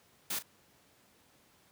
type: noise with echo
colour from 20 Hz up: white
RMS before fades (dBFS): -35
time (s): 0.3-0.39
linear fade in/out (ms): 5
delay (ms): 36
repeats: 1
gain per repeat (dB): -13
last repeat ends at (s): 0.426
effects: pink hiss -65 dBFS RMS until 1.71 s + high-pass 100 Hz 12 dB/octave